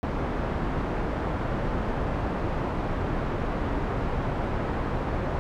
pink low-pass noise, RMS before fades -28 dBFS, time 0.03-5.39 s, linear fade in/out 0 ms, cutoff 1200 Hz, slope 12 dB/octave, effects none

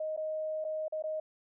sine tone with dropouts, 624 Hz, D#5, 5 cents sharp, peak -32 dBFS, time 0-1.2 s, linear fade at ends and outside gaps 5 ms, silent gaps 0.165-0.174 / 0.643-0.648 / 0.882-0.923 / 1.024-1.038 s, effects none

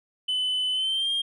sine tone with pitch glide, 3016 to 3214 Hz, F#7 to G7, +32 to +43 cents, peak -21 dBFS, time 0.28-1.22 s, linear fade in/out 10 ms, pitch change +111 cents, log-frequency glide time 0.72-1.11 s, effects tanh soft clip ceiling -22 dBFS

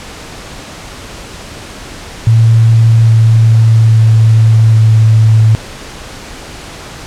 sine tone with pitch steps, 113.3 / 112.32 / 111.35 / 110.39 Hz, A#2 / A2 / A2 / A2, -49 / +36 / +21 / +6 cents, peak -3 dBFS, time 2.27-5.55 s, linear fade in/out 0 ms, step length 820 ms, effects pink hiss -28 dBFS RMS until 7.06 s + low-pass 8000 Hz 12 dB/octave

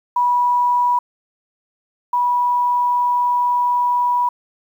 sine tone pair in turn, 976 / 976 Hz, B5 / B5, -21 / -21 cents, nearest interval unison, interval 0 cents, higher neither, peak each -13 / -14 dBFS, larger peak first, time 0.16-0.99 / 2.13-4.29 s, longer second, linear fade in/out 5 ms, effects 8-bit

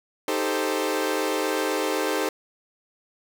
sawtooth chord, A half-diminished seventh, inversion second, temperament equal, 311.1 / 392 / 440 / 523.3 Hz, Eb4 / G4 / A4 / C5, 0 / 0 / 0 / 0 cents, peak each -25 dBFS, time 0.28-2.29 s, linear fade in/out 2 ms, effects none

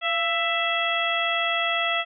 harmonic tone with a mistuned harmonic, 662 Hz, E5, 7 cents sharp, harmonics 1 / 2 / 3 / 4 / 5, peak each -28 / -28 / -28 / -28 / -28 dBFS, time 0.01-2.05 s, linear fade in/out 50 ms, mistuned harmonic 1, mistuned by +51 cents, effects none

